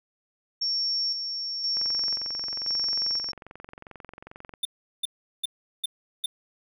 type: tone with tremolo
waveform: sine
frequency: 5480 Hz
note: F8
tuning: 34 cents flat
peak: -24 dBFS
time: 0.61-3.32 s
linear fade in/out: 10 ms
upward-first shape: square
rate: 0.97 Hz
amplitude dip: 45%
type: click train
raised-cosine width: 0.5 ms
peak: -27 dBFS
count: 63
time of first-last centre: 1.77-4.538 s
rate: 22.4 Hz
type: tone bursts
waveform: square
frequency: 3576 Hz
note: A7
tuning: 27 cents sharp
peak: -25 dBFS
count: 5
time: 4.63-6.26 s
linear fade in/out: 5 ms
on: 22 ms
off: 380 ms
effects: none